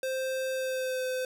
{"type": "tone with pitch glide", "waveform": "square", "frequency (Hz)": [523.3, 512.5], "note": ["C5", "C5"], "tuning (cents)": [0, -36], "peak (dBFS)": -30, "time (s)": [0.03, 1.25], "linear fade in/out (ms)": 2, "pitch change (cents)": -36, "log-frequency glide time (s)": [0.53, 1.04], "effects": []}